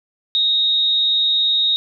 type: tone with amplitude modulation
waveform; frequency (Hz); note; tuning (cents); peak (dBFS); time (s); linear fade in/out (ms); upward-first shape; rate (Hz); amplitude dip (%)
sine; 3742; A#7; +6; -12; 0.35-1.76; 0; sine; 221; 40
effects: none